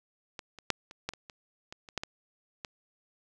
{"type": "clicks", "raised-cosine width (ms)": 0.2, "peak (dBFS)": [-22, -29, -8, -29, -15, -27, -28, -25, -30, -14, -18, -20], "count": 12, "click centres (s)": [0.392, 0.587, 0.703, 0.911, 1.09, 1.136, 1.298, 1.725, 1.888, 1.977, 2.035, 2.648], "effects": []}